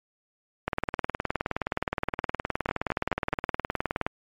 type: two click trains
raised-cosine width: 0.5 ms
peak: -11 / -11 dBFS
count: 4 / 66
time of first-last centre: 2.69-3.33 / 0.68-4.065 s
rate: 4.69 / 19.2 Hz
effects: MP3 64 kbps